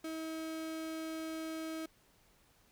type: tone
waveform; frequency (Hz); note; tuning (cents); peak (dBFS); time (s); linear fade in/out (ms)
35% pulse; 320; D#4; +49; -37; 0.04-1.86; 5
effects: pink hiss -68 dBFS RMS until 2.71 s